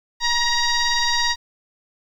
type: tone with frequency modulation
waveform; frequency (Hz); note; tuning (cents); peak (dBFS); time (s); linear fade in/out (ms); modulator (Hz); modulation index
sine; 1883; A#6; +17; -16; 0.2-1.36; 50; 946; 3.7
effects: tanh soft clip ceiling -12 dBFS + 9-bit